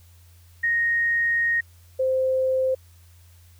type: tone pair in turn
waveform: sine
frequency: 1864.7 / 521.3 Hz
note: A#6 / C5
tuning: 0 / -6 cents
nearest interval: octave + minor seventh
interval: 2206 cents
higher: first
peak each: -19 dBFS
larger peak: neither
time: 0.63-1.61 / 1.99-2.75 s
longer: first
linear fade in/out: 10 ms
effects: added 86 Hz sine -49 dBFS peak until 3.59 s + white hiss -59 dBFS RMS until 3.59 s